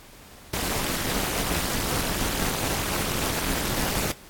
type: noise with amplitude modulation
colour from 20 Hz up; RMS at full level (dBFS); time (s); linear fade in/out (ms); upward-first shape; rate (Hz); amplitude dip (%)
pink; -23; 0.53-4.12; 5; sine; 236; 95
effects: pink hiss -48 dBFS RMS until 4.29 s + AAC 64 kbps